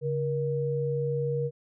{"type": "tone pair together", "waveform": "sine", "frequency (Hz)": [140.87, 474.2], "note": ["C#3", "A#4"], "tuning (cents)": [28, 30], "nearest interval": "octave + major sixth", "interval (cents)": 2102, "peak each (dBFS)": [-29, -28], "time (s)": [0.01, 1.51], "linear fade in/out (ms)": 50, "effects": []}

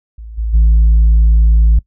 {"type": "tone with level steps", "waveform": "sine", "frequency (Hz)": 55, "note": "A1", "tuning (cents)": 0, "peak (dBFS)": [-27, -14, -3], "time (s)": [0.18, 1.79], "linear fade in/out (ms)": 5, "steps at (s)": [0.37, 0.53], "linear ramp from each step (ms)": 20, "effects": ["noise-tail reverb RT60 0.1 s tail -23 dB re dry", "tanh soft clip ceiling -4 dBFS"]}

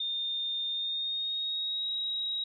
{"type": "tone with pitch glide", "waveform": "sine", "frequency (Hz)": [3634, 3817], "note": ["A#7", "A#7"], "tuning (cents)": [-45, 40], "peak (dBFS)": -30, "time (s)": [0, 2.44], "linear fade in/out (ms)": 5, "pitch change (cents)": 85, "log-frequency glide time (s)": [0.7, 1.89], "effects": []}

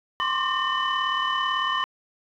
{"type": "tone cluster", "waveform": "sine", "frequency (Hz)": [1038, 1076, 1176, 1815, 2997], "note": ["C6", "C6", "D6", "A#6", "F#7"], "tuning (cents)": [-14, 48, 2, -47, 22], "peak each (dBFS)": -28, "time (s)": [0.2, 1.84], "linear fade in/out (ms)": 0, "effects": ["tanh soft clip ceiling -15 dBFS"]}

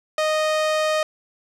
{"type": "tone with low-pass filter", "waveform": "sawtooth", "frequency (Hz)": 620, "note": "D#5", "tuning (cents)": -6, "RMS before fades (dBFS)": -21, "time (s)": [0.18, 1.03], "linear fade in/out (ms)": 2, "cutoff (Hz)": 8100, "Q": 0.53, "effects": []}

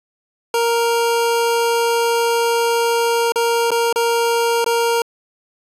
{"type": "tone with dropouts", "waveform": "25% pulse", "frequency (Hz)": 466.2, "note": "A#4", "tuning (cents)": 0, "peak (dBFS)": -11, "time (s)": [0.54, 5.02], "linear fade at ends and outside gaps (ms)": 2, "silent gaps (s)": [[3.321, 3.358], [3.706, 3.716], [3.927, 3.959], [4.644, 4.662]], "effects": ["resampled to 32000 Hz"]}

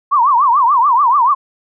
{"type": "tone with vibrato", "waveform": "sine", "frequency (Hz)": 1046.5, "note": "C6", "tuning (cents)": 0, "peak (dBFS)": -8, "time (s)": [0.11, 1.35], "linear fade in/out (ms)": 20, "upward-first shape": "triangle", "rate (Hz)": 6.9, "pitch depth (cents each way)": 260, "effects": []}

